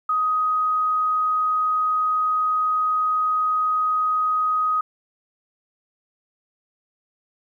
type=tone; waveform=sine; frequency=1254 Hz; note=D#6; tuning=13 cents sharp; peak=-18 dBFS; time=0.09-4.81 s; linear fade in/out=5 ms; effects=10-bit